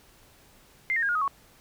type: tone with pitch steps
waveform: sine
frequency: 2093 / 1843.2 / 1623.3 / 1429.6 / 1259 / 1108.7 Hz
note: C7 / A#6 / G#6 / F6 / D#6 / C#6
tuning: 0 / -20 / -40 / +40 / +20 / 0 cents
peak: -23 dBFS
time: 0.9-1.278 s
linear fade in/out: 0 ms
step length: 63 ms
effects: pink hiss -57 dBFS RMS until 1.6 s